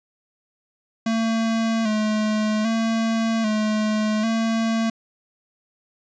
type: tone with vibrato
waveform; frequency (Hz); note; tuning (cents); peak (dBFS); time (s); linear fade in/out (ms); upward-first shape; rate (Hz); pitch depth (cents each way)
square; 220; A3; 0; -20; 1.06-4.9; 5; square; 0.63; 44
effects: resampled to 16000 Hz + 10-bit